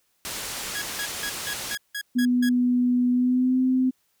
white low-pass noise, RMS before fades -33 dBFS, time 0.25-1.75 s, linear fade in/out 0 ms, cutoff 9200 Hz, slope 12 dB/octave
sawtooth tone bursts, 1661.2 Hz, G#6, in tune, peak -25 dBFS, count 8, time 0.75-2.492 s, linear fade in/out 5 ms, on 69 ms, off 170 ms
sine tone with pitch glide, 246.9 to 257.4 Hz, B3 to C4, 0 to -28 cents, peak -18 dBFS, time 2.15-3.91 s, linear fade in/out 20 ms, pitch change +72 cents, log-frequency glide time 3.11-3.59 s
effects white hiss -69 dBFS RMS until 4.2 s

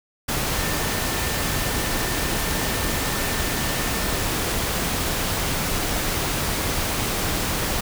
sine tone in noise, 1792 Hz, A6, 31 cents sharp, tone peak -35 dBFS, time 0.54-4.25 s, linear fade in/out 10 ms, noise pink, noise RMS -24 dBFS, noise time 0.28-7.81 s, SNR -14 dB, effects none

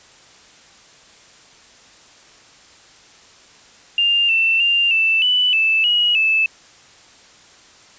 sine tone with pitch steps, 2801 / 2677 / 2792 / 2654 / 2982 / 2635 / 2902 / 2624 Hz, F7 / E7 / F7 / E7 / F#7 / E7 / F#7 / E7, +4 / +26 / -1 / +11 / +13 / -1 / -34 / -9 cents, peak -13 dBFS, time 3.98-6.46 s, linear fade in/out 2 ms, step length 310 ms, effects white hiss -47 dBFS RMS until 7.98 s + resampled to 16000 Hz

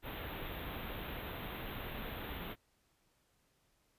pink band-stop noise, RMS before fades -43 dBFS, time 0.02-2.56 s, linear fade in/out 50 ms, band 3800 to 12000 Hz, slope 96 dB/octave, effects pink hiss -75 dBFS RMS until 3.98 s + resampled to 32000 Hz

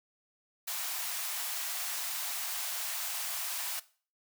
white high-pass noise, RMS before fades -36 dBFS, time 0.67-3.8 s, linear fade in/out 10 ms, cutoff 620 Hz, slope 96 dB/octave, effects noise-tail reverb RT60 0.4 s tail -18 dB re dry

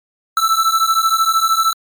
square beating tone pair, 1318.5 / 1331.5 Hz, E6 / E6, 0 / +17 cents, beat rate 13 Hz, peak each -16 / -16 dBFS, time 0.37-1.73 s, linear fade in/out 2 ms, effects MP3 96 kbps

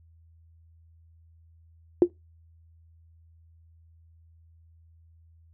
sine tone with exponential decay, 351.4 Hz, F4, 11 cents sharp, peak -9 dBFS, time 2.02-2.1 s, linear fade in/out 1 ms, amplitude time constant 16 ms, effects noise-tail reverb RT60 0.2 s tail -21 dB re dry + added 82 Hz sine -54 dBFS peak until 5.53 s

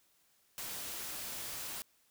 white noise, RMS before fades -42 dBFS, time 0.58-1.82 s, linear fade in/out 0 ms, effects white hiss -71 dBFS RMS until 2.1 s

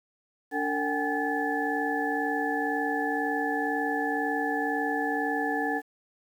sine tone cluster, 289.3 / 450.8 / 761 / 823 / 1731 Hz, D4 / A4 / F#5 / G#5 / A6, -26 / +42 / +48 / -16 / -29 cents, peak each -31 / -33 / -32 / -34 / -31 dBFS, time 0.51-5.82 s, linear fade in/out 50 ms, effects 9-bit

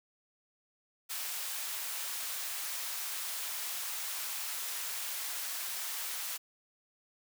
white high-pass noise, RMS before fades -38 dBFS, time 1.09-6.38 s, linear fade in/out 20 ms, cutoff 820 Hz, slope 12 dB/octave, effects none

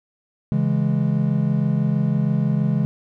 triangle chord, C# minor, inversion none, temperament equal, 138.59 / 164.81 / 207.7 Hz, C#3 / E3 / G#3, 0 / 0 / 0 cents, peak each -19 / -20 / -20 dBFS, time 0.52-2.85 s, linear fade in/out 0 ms, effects none

